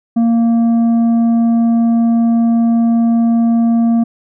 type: tone with tanh clipping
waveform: triangle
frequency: 231.3 Hz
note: A#3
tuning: 13 cents flat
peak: -10 dBFS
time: 0.16-4.04 s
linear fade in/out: 10 ms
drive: 10 dB
effects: none